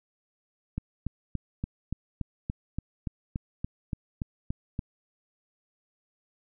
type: click train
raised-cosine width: 5 ms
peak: -18 dBFS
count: 15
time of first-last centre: 0.78-4.791 s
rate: 3.49 Hz
effects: none